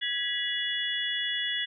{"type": "tone cluster", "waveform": "sine", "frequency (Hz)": [1665, 1957, 2905, 3404], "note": ["G#6", "B6", "F#7", "G#7"], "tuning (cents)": [4, -16, -32, 42], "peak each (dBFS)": [-36, -33, -34, -31], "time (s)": [0.01, 1.66], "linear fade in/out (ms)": 20, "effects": []}